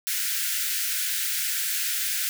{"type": "high-pass noise", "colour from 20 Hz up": "white", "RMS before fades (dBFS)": -27, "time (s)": [0.07, 2.29], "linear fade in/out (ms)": 0, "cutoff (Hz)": 1400, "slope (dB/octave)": 96, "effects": []}